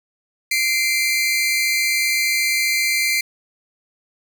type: tone pair together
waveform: sawtooth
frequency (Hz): 2082 / 2347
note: C7 / D7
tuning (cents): -9 / -2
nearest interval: major second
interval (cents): 207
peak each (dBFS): -16 / -17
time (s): 0.51-3.21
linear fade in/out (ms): 5
effects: none